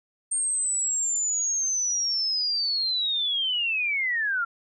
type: linear sweep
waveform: sine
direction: down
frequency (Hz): 8670 to 1353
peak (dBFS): -23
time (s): 0.31-4.45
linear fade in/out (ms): 10
effects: none